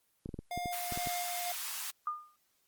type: clicks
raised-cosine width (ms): 3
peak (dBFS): -27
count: 9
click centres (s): 0.259 / 0.291 / 0.342 / 0.39 / 0.576 / 0.658 / 0.923 / 0.975 / 1.072
type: tone with tremolo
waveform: square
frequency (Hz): 708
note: F5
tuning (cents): +23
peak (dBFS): -36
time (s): 0.51-1.52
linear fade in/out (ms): 2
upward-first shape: square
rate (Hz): 2.1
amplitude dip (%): 30
type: high-pass noise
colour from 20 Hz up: white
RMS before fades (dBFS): -39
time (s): 0.72-1.91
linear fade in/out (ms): 10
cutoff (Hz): 830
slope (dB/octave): 24
type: tone with exponential decay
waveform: sine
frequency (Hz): 1214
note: D#6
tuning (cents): -43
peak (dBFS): -29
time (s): 2.07-2.36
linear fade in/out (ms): 2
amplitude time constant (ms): 62
effects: white hiss -74 dBFS RMS until 2.67 s + Opus 24 kbps